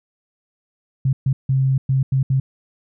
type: tone bursts at uneven times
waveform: sine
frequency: 133.3 Hz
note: C3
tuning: 33 cents sharp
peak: -14 dBFS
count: 6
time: 1.05-1.13 / 1.26-1.33 / 1.49-1.78 / 1.89-2.03 / 2.12-2.23 / 2.3-2.4 s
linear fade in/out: 5 ms
effects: none